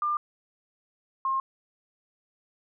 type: tone pair in turn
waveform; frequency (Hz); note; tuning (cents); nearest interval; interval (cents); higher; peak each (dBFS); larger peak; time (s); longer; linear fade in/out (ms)
sine; 1198 / 1067.3; D6 / C6; +34 / +34; major second; 200; first; -24; neither; 0.02-0.17 / 1.25-1.4; neither; 2
effects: none